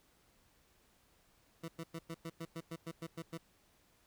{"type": "tone bursts", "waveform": "20% pulse", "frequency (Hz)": 164.81, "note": "E3", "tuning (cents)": 0, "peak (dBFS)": -36, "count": 12, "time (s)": [1.63, 3.378], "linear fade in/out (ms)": 10, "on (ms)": 54, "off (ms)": 100, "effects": ["pink hiss -70 dBFS RMS until 4.06 s"]}